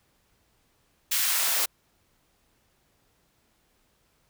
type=noise with high-pass filter sweep; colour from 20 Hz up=white; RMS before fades=-25 dBFS; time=1.11-1.66 s; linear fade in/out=10 ms; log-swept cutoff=2000 to 440 Hz; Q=0.88; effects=pink hiss -68 dBFS RMS until 4.29 s